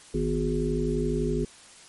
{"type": "harmonic tone with a mistuned harmonic", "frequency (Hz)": 51.91, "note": "G#1", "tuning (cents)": 0, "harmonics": [1, 3, 5, 7, 8], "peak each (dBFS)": [-30, -30, -30, -30, -30], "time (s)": [0.14, 1.45], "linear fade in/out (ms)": 5, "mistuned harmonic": 5, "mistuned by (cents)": -80, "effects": ["white hiss -50 dBFS RMS until 1.88 s", "MP3 48 kbps"]}